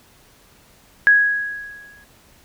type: tone with exponential decay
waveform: sine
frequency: 1661.2 Hz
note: G#6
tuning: in tune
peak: -7 dBFS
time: 1.07-2.04 s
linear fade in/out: 0 ms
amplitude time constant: 210 ms
effects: pink hiss -52 dBFS RMS until 2.44 s